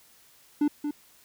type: tone with echo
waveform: triangle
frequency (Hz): 294.4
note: D4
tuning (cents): +4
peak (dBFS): -18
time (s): 0.61-0.68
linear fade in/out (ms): 5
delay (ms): 230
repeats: 1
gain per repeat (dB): -7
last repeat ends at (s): 0.91
effects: white hiss -58 dBFS RMS until 1.24 s